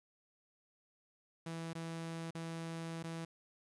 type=tone with dropouts; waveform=sawtooth; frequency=164.81 Hz; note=E3; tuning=in tune; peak=-37 dBFS; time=1.46-3.25 s; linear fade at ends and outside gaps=5 ms; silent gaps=1.732-1.751 / 2.308-2.349 / 3.029-3.039 s; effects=resampled to 24000 Hz + 11-bit